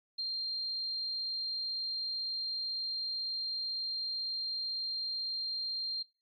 sine tone, 4186 Hz, C8, in tune, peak -33 dBFS, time 0.18-6.03 s, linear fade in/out 10 ms, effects noise-tail reverb RT60 0.3 s tail -21 dB re dry + AAC 32 kbps

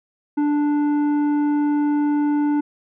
sine tone with tanh clipping, 293.7 Hz, D4, in tune, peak -18 dBFS, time 0.37-2.61 s, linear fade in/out 10 ms, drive 9 dB, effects none

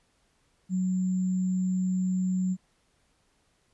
sine tone with sample-and-hold, 184.6 Hz, F#3, 4 cents flat, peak -24 dBFS, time 0.69-2.57 s, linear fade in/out 50 ms, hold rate 7350 Hz, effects pink hiss -69 dBFS RMS until 3.73 s + resampled to 24000 Hz

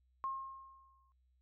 sine tone with exponential decay, 1072 Hz, C6, 42 cents sharp, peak -34 dBFS, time 0.24-1.12 s, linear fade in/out 0 ms, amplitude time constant 190 ms, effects added 63 Hz sine -70 dBFS peak until 1.41 s

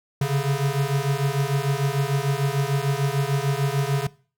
square beating tone pair, 136.1 / 142.8 Hz, C#3 / D3, -31 / -48 cents, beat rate 6.7 Hz, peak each -24 dBFS, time 0.21-4.07 s, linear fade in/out 5 ms, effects noise-tail reverb RT60 0.4 s tail -21 dB re dry

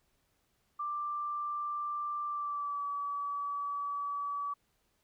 sine tone with pitch glide, 1180 to 1145.1 Hz, D6 to D6, +8 to -44 cents, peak -33 dBFS, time 0.79-4.54 s, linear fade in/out 10 ms, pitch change -52 cents, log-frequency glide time 2.26-2.85 s, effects pink hiss -75 dBFS RMS until 5.03 s

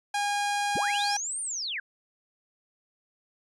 sawtooth tone, 816 Hz, G#5, 31 cents flat, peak -22 dBFS, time 0.14-1.17 s, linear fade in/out 5 ms
sine linear two-way sweep, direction up then down, 66.1 to 9230 to 1455 Hz, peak -30 dBFS, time 0.75-1.8 s, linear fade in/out 5 ms, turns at 1.41 s
effects resampled to 24000 Hz

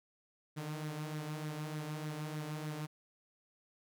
sawtooth tone with flanger, 152.7 Hz, D#3, 32 cents flat, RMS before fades -41 dBFS, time 0.56-2.87 s, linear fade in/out 20 ms, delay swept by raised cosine 0.5 to 5.8 ms, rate 3.3 Hz, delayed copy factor +0.5, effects none

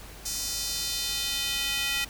square tone with high-pass filter sweep, 277.2 Hz, C#4, in tune, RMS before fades -30 dBFS, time 0.25-2.05 s, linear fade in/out 10 ms, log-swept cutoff 5900 to 2400 Hz, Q 1.8, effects added 50 Hz sine -45 dBFS peak until 2.09 s + pink hiss -46 dBFS RMS until 2.09 s

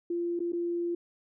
sine tone with dropouts, 344.7 Hz, F4, 23 cents flat, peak -28 dBFS, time 0.1-0.95 s, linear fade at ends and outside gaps 5 ms, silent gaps 0.393-0.402 / 0.522-0.531 s, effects none

